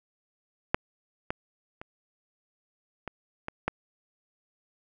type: clicks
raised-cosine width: 0.5 ms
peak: -6 / -14 / -25 / -20 / -18 / -11 dBFS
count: 6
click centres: 0.745 / 1.305 / 1.815 / 3.077 / 3.484 / 3.68 s
effects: none